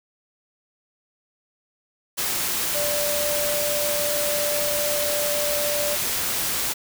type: tone in noise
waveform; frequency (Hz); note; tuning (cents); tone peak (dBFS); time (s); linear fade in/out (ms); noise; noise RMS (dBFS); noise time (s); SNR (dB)
sine; 587.3; D5; 0; -25; 2.74-5.96; 20; white; -25; 2.17-6.74; -3
effects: none